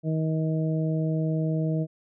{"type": "harmonic tone", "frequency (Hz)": 158.4, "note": "D#3", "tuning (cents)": 31, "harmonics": [1, 2, 3, 4], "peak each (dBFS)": [-24, -31, -35, -35], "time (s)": [0.03, 1.87], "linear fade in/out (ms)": 50, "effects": []}